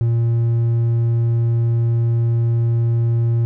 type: tone with hard clipping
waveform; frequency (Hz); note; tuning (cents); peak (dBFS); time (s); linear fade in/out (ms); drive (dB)
sine; 116.54; A#2; 0; -15; 0.01-3.45; 0; 3
effects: none